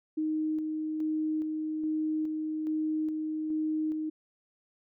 sine tone with tremolo, 311.1 Hz, D#4, in tune, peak -27 dBFS, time 0.17-4.1 s, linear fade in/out 10 ms, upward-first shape square, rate 1.2 Hz, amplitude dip 30%, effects none

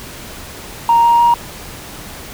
sine tone with pitch steps, 932.3 / 938.8 / 945.3 Hz, A#5 / A#5 / A#5, 0 / +12 / +24 cents, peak -6 dBFS, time 0.89-1.34 s, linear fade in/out 2 ms, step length 150 ms, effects tanh soft clip ceiling -4 dBFS + pink hiss -32 dBFS RMS until 2.33 s

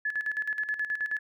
sine tone with tremolo, 1715 Hz, A6, 45 cents flat, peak -26 dBFS, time 0.05-1.19 s, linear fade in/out 5 ms, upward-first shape square, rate 9.4 Hz, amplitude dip 70%, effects none

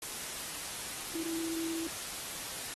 sine tone in noise, 328.6 Hz, E4, 5 cents flat, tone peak -35 dBFS, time 1.15-1.87 s, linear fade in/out 2 ms, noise white, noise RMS -40 dBFS, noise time 0.02-2.74 s, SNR +2 dB, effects AAC 32 kbps

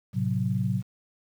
sine chord, F# diminished, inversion first, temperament equal, 110 / 130.81 / 185 Hz, A2 / C3 / F#3, 0 / 0 / 0 cents, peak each -28 / -28 / -28 dBFS, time 0.13-0.83 s, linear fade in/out 50 ms, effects 9-bit

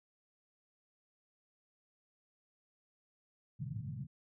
pink band-pass noise, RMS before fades -42 dBFS, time 3.59-4.07 s, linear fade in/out 10 ms, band 100 to 180 Hz, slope 48 dB/octave, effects none

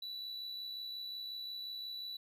triangle tone with amplitude modulation, 3951 Hz, B7, in tune, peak -38 dBFS, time 0.02-2.17 s, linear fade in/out 5 ms, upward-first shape sine, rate 65.6 Hz, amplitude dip 35%, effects none

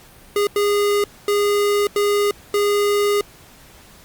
square tone bursts at uneven times, 409.8 Hz, G#4, 23 cents flat, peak -16 dBFS, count 5, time 0.36-0.47 / 0.56-1.04 / 1.28-1.87 / 1.96-2.31 / 2.54-3.21 s, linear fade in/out 2 ms, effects pink hiss -46 dBFS RMS until 4.04 s + Opus 48 kbps

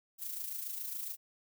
violet noise with amplitude modulation, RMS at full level -38 dBFS, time 0.18-1.17 s, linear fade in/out 50 ms, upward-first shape sine, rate 27.2 Hz, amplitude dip 50%, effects none

